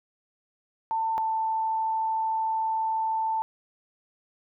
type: tone pair in turn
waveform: sine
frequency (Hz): 894 / 886.8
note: A5 / A5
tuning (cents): +27 / +13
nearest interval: unison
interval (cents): 14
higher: first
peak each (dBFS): -24 / -24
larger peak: neither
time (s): 0.91-1.18 / 1.18-3.42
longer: second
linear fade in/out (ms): 0
effects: none